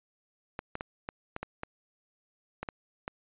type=clicks; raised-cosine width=0.5 ms; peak=-20 dBFS; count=10; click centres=0.591 / 0.754 / 0.809 / 1.089 / 1.364 / 1.43 / 1.634 / 2.63 / 2.688 / 3.079 s; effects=resampled to 8000 Hz